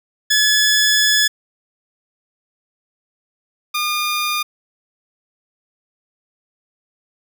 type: tone pair in turn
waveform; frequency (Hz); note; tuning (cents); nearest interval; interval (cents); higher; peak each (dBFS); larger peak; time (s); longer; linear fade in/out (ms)
15% pulse; 1710 / 1212.2; A6 / D#6; -50 / -46; tritone; 596; first; -6 / -12; first; 0.3-1.28 / 3.74-4.43; first; 10
effects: none